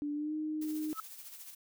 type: tone with pitch glide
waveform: sine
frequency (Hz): 292.7 to 308.3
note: D4 to D#4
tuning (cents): -6 to -16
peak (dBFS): -33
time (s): 0.02-0.93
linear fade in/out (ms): 0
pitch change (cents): +90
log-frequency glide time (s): 0.13-0.34
type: noise with tremolo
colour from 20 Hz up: blue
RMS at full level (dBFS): -47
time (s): 0.61-1.55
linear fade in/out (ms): 10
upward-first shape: sine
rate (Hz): 14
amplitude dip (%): 50
type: tone with exponential growth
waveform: sine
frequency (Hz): 1297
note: E6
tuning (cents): -28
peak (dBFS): -32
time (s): 0.91-1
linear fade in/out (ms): 2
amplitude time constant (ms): 19
effects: none